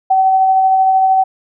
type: tone with tremolo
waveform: sine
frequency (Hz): 762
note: G5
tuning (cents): -49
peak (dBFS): -7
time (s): 0.1-1.24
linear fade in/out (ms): 10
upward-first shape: sine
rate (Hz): 13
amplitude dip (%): 25
effects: none